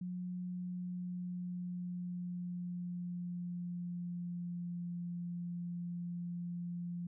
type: tone with pitch glide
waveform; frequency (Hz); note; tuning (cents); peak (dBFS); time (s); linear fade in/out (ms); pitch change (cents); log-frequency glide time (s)
sine; 180 to 174.07; F#3 to F3; -47 to -5; -38; 0.01-7.07; 5; -58; 0.43-4.93
effects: none